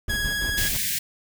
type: noise with tremolo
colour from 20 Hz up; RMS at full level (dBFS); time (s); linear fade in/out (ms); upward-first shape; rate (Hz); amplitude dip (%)
brown; -29; 0.08-0.77; 2; square; 6; 50
type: tone with vibrato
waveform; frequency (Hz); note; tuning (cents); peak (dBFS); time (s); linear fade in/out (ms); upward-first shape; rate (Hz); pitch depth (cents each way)
sawtooth; 1661.2; G#6; 0; -21; 0.09-0.69; 10; square; 19; 12
type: band-stop noise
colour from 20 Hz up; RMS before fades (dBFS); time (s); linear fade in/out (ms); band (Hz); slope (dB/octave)
white; -26; 0.57-0.99; 10; 240 to 1600; 96
effects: none